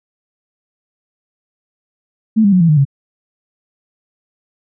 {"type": "tone with pitch steps", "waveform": "sine", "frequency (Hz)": [220, 200.6, 182.87, 166.73, 152.01, 138.59], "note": ["A3", "G3", "F#3", "E3", "D#3", "C#3"], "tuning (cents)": [0, 40, -20, 20, -40, 0], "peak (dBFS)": -7, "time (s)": [2.36, 2.852], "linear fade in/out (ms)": 20, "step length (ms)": 82, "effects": []}